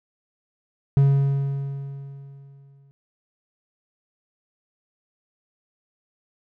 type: tone with exponential decay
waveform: triangle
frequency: 138.59 Hz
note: C#3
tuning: in tune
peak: -10 dBFS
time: 0.97-2.91 s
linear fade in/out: 0 ms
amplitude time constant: 420 ms
effects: none